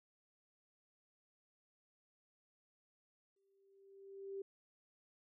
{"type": "tone with exponential growth", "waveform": "sine", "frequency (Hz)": 392, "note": "G4", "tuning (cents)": 0, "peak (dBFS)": -40, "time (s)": [3.36, 4.42], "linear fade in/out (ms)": 5, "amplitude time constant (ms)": 230, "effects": []}